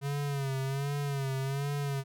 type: tone with vibrato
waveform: square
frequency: 138.59 Hz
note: C#3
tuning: in tune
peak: -31 dBFS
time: 0.01-2.04 s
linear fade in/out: 50 ms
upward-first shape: sine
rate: 1.3 Hz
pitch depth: 65 cents each way
effects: none